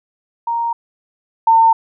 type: tone pair in turn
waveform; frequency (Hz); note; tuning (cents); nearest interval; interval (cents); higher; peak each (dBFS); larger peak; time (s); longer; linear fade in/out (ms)
sine; 932.3 / 904.7; A#5 / A5; 0 / +48; minor second; 52; first; -16 / -7; second; 0.47-0.73 / 1.47-1.73; neither; 5
effects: none